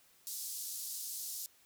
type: band-pass noise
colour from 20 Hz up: white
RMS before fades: -42 dBFS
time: 0.27-1.46 s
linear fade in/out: 0 ms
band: 4600 to 15000 Hz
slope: 24 dB/octave
effects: white hiss -66 dBFS RMS until 1.65 s